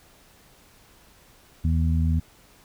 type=harmonic tone; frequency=81 Hz; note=E2; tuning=30 cents flat; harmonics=1 / 2 / 3; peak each=-20 / -26 / -30 dBFS; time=1.64-2.2 s; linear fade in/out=10 ms; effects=pink hiss -55 dBFS RMS until 2.64 s